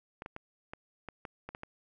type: clicks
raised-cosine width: 0.5 ms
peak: -26 dBFS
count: 9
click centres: 0.221 / 0.261 / 0.364 / 0.735 / 1.087 / 1.252 / 1.49 / 1.549 / 1.634 s
effects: none